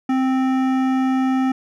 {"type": "tone with hard clipping", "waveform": "sine", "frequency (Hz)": 261.6, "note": "C4", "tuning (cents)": 0, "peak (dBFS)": -18, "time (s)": [0.09, 1.52], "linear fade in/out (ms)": 5, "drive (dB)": 14, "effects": []}